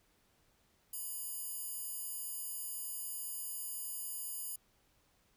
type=tone with high-pass filter; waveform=square; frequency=981 Hz; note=B5; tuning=12 cents flat; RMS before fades=-42 dBFS; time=0.93-4.56 s; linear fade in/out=5 ms; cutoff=11000 Hz; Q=1.4; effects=pink hiss -72 dBFS RMS until 5.36 s